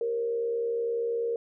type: tone with frequency modulation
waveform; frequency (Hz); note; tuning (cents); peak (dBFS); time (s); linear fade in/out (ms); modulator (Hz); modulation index
sine; 466.2; A#4; 0; -26; 0.01-1.36; 2; 71.2; 0.43
effects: none